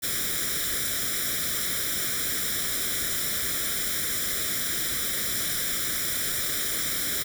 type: noise with comb filter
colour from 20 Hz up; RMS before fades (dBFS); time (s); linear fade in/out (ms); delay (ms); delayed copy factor
white; -28; 0.02-7.24; 20; 0.55; +0.9
effects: none